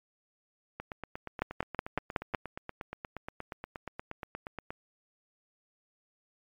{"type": "two click trains", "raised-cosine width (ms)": 0.5, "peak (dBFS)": [-23, -13], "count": [34, 6], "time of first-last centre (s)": [[0.8, 4.705], [1.42, 2.348]], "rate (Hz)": [8.45, 5.39], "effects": ["MP3 96 kbps"]}